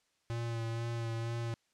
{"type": "tone with vibrato", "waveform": "square", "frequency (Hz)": 115.8, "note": "A#2", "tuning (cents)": -11, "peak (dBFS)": -35, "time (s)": [0.3, 1.54], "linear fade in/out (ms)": 0, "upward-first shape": "sine", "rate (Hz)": 2.1, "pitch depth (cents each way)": 22, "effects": ["white hiss -75 dBFS RMS until 1.73 s", "low-pass 7000 Hz 12 dB/octave"]}